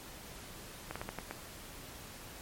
slowing click train, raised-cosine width 0.5 ms, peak -23 dBFS, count 6, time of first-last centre 0.91-1.31 s, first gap 46 ms, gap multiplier 1.28, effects pink hiss -49 dBFS RMS until 2.41 s + MP3 64 kbps

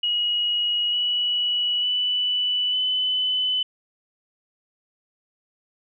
sine tone with pitch steps, 2900 / 2937 / 2975 / 3013 Hz, F#7 / F#7 / F#7 / F#7, -35 / -13 / +9 / +31 cents, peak -20 dBFS, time 0.03-3.63 s, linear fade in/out 5 ms, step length 900 ms, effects none

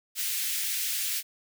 white high-pass noise, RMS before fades -30 dBFS, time 0.15-1.23 s, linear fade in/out 50 ms, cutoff 1900 Hz, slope 24 dB/octave, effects none

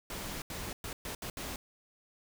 pink noise bursts at uneven times, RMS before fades -40 dBFS, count 6, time 0.1-0.42 / 0.5-0.73 / 0.84-0.93 / 1.05-1.15 / 1.22-1.3 / 1.37-1.56 s, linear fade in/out 2 ms, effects none

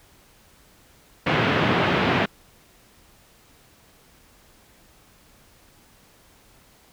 pink band-pass noise, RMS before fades -21 dBFS, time 1.26-2.26 s, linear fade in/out 10 ms, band 110 to 3100 Hz, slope 24 dB/octave, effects pink hiss -55 dBFS RMS until 6.92 s

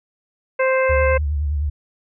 harmonic tone, 523.3 Hz, C5, in tune, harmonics 1 / 2 / 3 / 4 / 5, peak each -16 / -24 / -25 / -25 / -29 dBFS, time 0.59-1.18 s, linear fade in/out 10 ms
sine tone with vibrato, 73.42 Hz, D2, in tune, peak -18 dBFS, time 0.89-1.7 s, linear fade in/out 10 ms, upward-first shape triangle, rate 9.7 Hz, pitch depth 97 cents each way
effects none

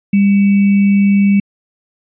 sine tone with sample-and-hold, 200 Hz, G3, 35 cents sharp, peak -7 dBFS, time 0.13-1.4 s, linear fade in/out 5 ms, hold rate 2450 Hz, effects resampled to 8000 Hz

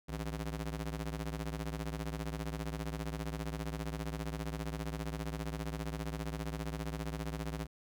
sawtooth ring-modulated tone, 110 Hz, A2, in tune, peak -30 dBFS, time 0.08-7.67 s, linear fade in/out 20 ms, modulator 47.5 Hz, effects none

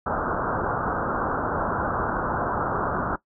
white low-pass noise, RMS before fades -26 dBFS, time 0.06-3.16 s, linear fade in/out 5 ms, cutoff 1500 Hz, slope 96 dB/octave, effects noise-tail reverb RT60 0.1 s tail -18 dB re dry

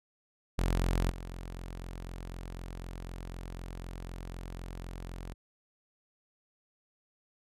sawtooth tone with level steps, 43.98 Hz, F1, 13 cents sharp, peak -23 / -36 dBFS, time 0.58-5.34 s, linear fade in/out 10 ms, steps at 1.1 s, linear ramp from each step 5 ms, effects resampled to 32000 Hz

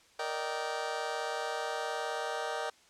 25% pulse chord, Eb major seventh, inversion second, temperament just, 466.7 / 583.4 / 622.3 / 777.8 Hz, Bb4 / D5 / Eb5 / G5, +2 / -12 / 0 / -14 cents, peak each -35 / -38 / -35 / -34 dBFS, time 0.19-2.7 s, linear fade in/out 5 ms, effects white hiss -62 dBFS RMS until 2.89 s + low-pass 7000 Hz 12 dB/octave

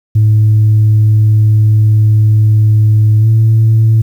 sine tone with pitch glide, 107.7 to 111.3 Hz, A2 to A2, -37 to +20 cents, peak -3 dBFS, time 0.15-4.02 s, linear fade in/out 10 ms, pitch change +57 cents, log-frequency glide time 3.19-3.27 s, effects tanh soft clip ceiling -2 dBFS + 7-bit

